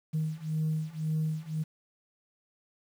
sine beating tone pair, 155.56 / 157.46 Hz, D#3 / D#3, 0 / +21 cents, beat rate 1.9 Hz, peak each -31 / -30 dBFS, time 0.13-1.64 s, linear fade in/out 20 ms, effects tanh soft clip ceiling -23 dBFS + 9-bit

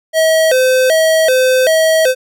square tone with vibrato, 574 Hz, D5, 40 cents flat, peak -9 dBFS, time 0.13-2.15 s, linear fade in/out 50 ms, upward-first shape square, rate 1.3 Hz, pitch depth 190 cents each way, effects none

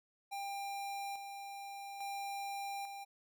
square tone with tremolo, 796 Hz, G5, 26 cents sharp, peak -40 dBFS, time 0.31-3.05 s, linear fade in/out 20 ms, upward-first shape square, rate 0.59 Hz, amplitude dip 45%, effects none

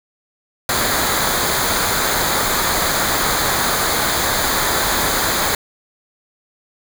pink noise with comb filter, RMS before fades -18 dBFS, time 0.69-5.55 s, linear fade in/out 2 ms, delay 0.36 ms, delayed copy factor -0.65, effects none

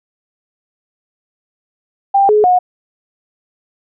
sine tone with pitch steps, 791 / 422.5 / 726 Hz, G5 / G#4 / F#5, +15 / +30 / -33 cents, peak -7 dBFS, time 2.14-2.59 s, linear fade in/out 10 ms, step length 150 ms, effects none

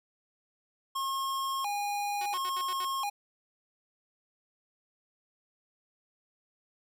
square tone with vibrato, 939 Hz, A#5, 12 cents sharp, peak -31 dBFS, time 0.95-3.1 s, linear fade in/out 10 ms, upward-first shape square, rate 0.72 Hz, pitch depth 240 cents each way
5% pulse tone bursts, 370 Hz, F#4, in tune, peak -30 dBFS, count 6, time 2.21-2.848 s, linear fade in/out 2 ms, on 48 ms, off 70 ms
effects none

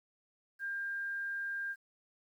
sine tone, 1600 Hz, G6, 35 cents sharp, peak -35 dBFS, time 0.59-1.76 s, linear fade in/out 50 ms, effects 11-bit

